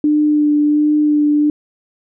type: tone with vibrato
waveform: sine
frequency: 298.1 Hz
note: D4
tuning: 26 cents sharp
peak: -10 dBFS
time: 0.04-1.5 s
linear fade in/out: 2 ms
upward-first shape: sine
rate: 1.4 Hz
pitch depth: 14 cents each way
effects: none